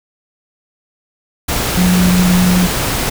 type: tone in noise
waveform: sine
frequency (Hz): 180.6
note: F#3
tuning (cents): -42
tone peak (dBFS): -9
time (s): 1.77-2.67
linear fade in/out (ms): 10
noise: pink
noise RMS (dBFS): -17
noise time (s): 1.48-3.1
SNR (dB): +5
effects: none